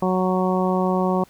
harmonic tone, 185 Hz, F#3, in tune, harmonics 1 / 2 / 3 / 4 / 5 / 6, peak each -21 / -24 / -26 / -27 / -28 / -29 dBFS, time 0.02-1.24 s, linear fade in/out 5 ms, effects pink hiss -53 dBFS RMS until 1.29 s

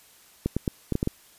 clicks, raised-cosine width 3 ms, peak -11 dBFS, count 7, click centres 0.46 / 0.566 / 0.678 / 0.923 / 0.954 / 1.029 / 1.074 s, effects white hiss -55 dBFS RMS until 1.38 s + resampled to 32000 Hz

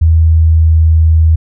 sine tone with pitch glide, 80.9 to 80.2 Hz, E2 to E2, -32 to -47 cents, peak -4 dBFS, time 0.01-1.36 s, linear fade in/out 10 ms, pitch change -15 cents, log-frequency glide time 0.16-0.77 s, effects none

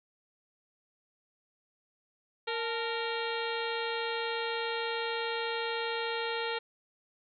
harmonic tone with a mistuned harmonic, 463.4 Hz, A#4, 10 cents flat, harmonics 1 / 2 / 3 / 4 / 5 / 6 / 7 / 8 / 9, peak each -35 / -38 / -40 / -41 / -42 / -43 / -43 / -44 / -45 dBFS, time 2.47-6.59 s, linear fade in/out 10 ms, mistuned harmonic 2, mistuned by -86 cents, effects none

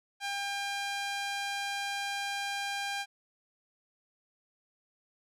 sawtooth tone with band-pass filter, 800 Hz, G5, 35 cents sharp, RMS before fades -35 dBFS, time 0.2-3.06 s, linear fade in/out 50 ms, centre 3000 Hz, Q 0.54, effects none

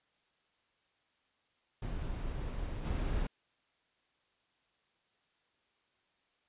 brown noise with level steps, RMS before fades -38 / -33 dBFS, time 1.82-3.27 s, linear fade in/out 5 ms, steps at 2.84 s, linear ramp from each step 20 ms, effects white hiss -75 dBFS RMS until 6.48 s + resampled to 8000 Hz

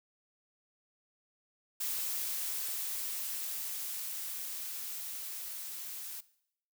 blue noise with level ramp, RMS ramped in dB -35 to -43 dBFS, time 1.8-6.21 s, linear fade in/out 10 ms, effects noise-tail reverb RT60 0.7 s tail -19 dB re dry

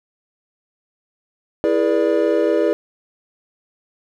triangle chord, E dominant seventh, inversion none, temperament equal with one note detuned, 329.6 / 415.3 / 482.6 / 587.3 Hz, E4 / G#4 / B4 / D5, 0 / 0 / -40 / 0 cents, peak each -18 dBFS, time 1.64-2.73 s, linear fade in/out 0 ms, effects none

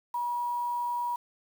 sine tone with quantisation, 963 Hz, B5, 44 cents flat, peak -28 dBFS, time 0.14-1.16 s, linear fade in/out 5 ms, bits 8, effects none

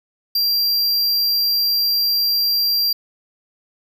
square tone, 4742 Hz, D8, 16 cents sharp, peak -16 dBFS, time 0.35-2.93 s, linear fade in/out 5 ms, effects none

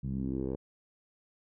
10% pulse tone with low-pass filter sweep, 65.7 Hz, C2, 8 cents sharp, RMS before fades -34 dBFS, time 0.03-0.56 s, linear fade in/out 10 ms, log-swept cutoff 150 to 530 Hz, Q 2.6, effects none

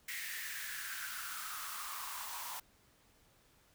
white noise with high-pass filter sweep, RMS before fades -43 dBFS, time 0.08-2.6 s, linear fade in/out 5 ms, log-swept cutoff 2000 to 900 Hz, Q 6.3, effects pink hiss -68 dBFS RMS until 3.74 s

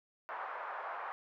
white band-pass noise, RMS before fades -42 dBFS, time 0.29-1.12 s, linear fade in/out 0 ms, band 620 to 1400 Hz, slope 24 dB/octave, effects none

